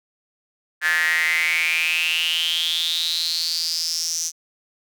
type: tone with high-pass filter sweep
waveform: square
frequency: 82.41 Hz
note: E2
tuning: in tune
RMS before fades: -22 dBFS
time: 0.81-4.32 s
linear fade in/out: 50 ms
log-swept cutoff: 1700 to 6100 Hz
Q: 9.2
effects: none